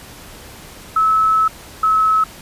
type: tone pair in turn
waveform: sine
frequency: 1299 / 1292 Hz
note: E6 / E6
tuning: -26 / -35 cents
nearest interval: unison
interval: 9 cents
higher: first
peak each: -11 dBFS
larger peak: neither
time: 0.96-1.48 / 1.83-2.24 s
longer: first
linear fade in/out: 5 ms
effects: pink hiss -38 dBFS RMS until 2.41 s + resampled to 32000 Hz

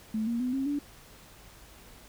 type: tone with pitch steps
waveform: sine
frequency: 218.5 / 234.2 / 251 / 269 / 288.3 Hz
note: A3 / A#3 / B3 / C4 / D4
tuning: -12 / +8 / +28 / +48 / -32 cents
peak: -27 dBFS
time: 0.14-0.79 s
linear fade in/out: 5 ms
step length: 130 ms
effects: added 50 Hz sine -59 dBFS peak until 2.08 s + pink hiss -53 dBFS RMS until 2.08 s

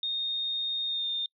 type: tone with pitch glide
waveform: sine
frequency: 3688 to 3633 Hz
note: A#7 to A#7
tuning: -19 to -45 cents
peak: -28 dBFS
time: 0.03-1.26 s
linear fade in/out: 2 ms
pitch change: -26 cents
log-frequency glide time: 0.86-1.07 s
effects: noise-tail reverb RT60 0.1 s tail -24 dB re dry

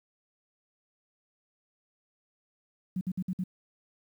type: tone bursts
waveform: sine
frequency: 184 Hz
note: F#3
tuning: 9 cents flat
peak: -28 dBFS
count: 5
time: 2.96-3.439 s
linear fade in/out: 5 ms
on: 51 ms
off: 56 ms
effects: 10-bit

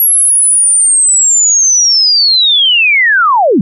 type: linear sweep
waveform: sine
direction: down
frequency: 11460 to 161.9 Hz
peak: -5 dBFS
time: 0-3.61 s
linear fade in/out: 2 ms
effects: none

